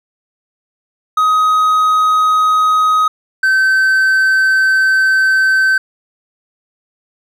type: tone pair in turn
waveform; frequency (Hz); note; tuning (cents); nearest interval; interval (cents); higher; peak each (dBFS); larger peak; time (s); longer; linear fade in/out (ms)
triangle; 1259 / 1541.7; D#6 / G6; +20 / -29; major third; 351; second; -7; neither; 1.17-3.08 / 3.43-5.78; second; 5
effects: none